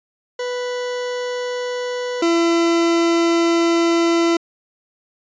40% pulse tone pair in turn, 493.9 / 336.7 Hz, B4 / E4, 0 / +37 cents, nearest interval perfect fifth, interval 663 cents, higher first, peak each -21 / -13 dBFS, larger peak second, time 0.39-2.22 / 2.22-4.37 s, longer second, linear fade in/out 5 ms, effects resampled to 16000 Hz

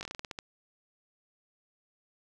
slowing click train, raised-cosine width 0.2 ms, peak -21 dBFS, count 10, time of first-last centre 0.01-0.389 s, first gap 19 ms, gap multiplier 1.19, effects none

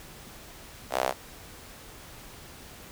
sawtooth tone with high-pass filter, 64.6 Hz, C2, 21 cents flat, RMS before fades -28 dBFS, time 0.9-1.14 s, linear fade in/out 50 ms, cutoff 650 Hz, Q 2.8, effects pink hiss -47 dBFS RMS until 2.91 s

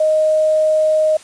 sine tone with quantisation, 622.3 Hz, D#5, in tune, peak -11 dBFS, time 0-1.17 s, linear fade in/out 5 ms, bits 6, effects white hiss -41 dBFS RMS until 1.23 s + resampled to 22050 Hz

